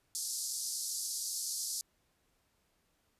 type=band-pass noise; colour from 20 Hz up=pink; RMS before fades=-38 dBFS; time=0.15-1.81 s; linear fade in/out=0 ms; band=4600 to 12000 Hz; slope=48 dB/octave; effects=pink hiss -75 dBFS RMS until 3.19 s + resampled to 32000 Hz